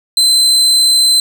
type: tone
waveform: 35% pulse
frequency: 4067 Hz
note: C8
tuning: 50 cents flat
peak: -6 dBFS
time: 0.17-1.2 s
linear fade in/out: 2 ms
effects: none